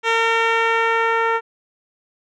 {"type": "tone with low-pass filter sweep", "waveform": "10% pulse", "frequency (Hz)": 455.9, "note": "A#4", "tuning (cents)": -39, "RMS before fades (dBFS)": -18, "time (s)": [0.03, 1.41], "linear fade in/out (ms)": 50, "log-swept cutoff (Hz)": [3900, 1500], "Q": 0.99, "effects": []}